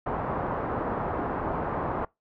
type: low-pass noise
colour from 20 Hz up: white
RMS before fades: -30 dBFS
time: 0.06-2.05 s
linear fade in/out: 5 ms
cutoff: 1100 Hz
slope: 24 dB/octave
effects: noise-tail reverb RT60 0.2 s tail -24 dB re dry